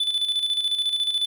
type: tone with tremolo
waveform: triangle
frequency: 3495 Hz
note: A7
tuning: 12 cents flat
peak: -18 dBFS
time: 0-1.26 s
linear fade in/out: 5 ms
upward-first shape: square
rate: 14 Hz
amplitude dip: 55%
effects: none